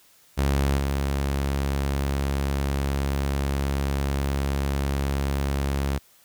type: tone with level steps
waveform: sawtooth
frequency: 69.3 Hz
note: C#2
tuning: in tune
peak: -16 / -19 dBFS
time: 0.37-5.99 s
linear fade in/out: 20 ms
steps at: 0.77 s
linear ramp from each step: 20 ms
effects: white hiss -57 dBFS RMS until 6.24 s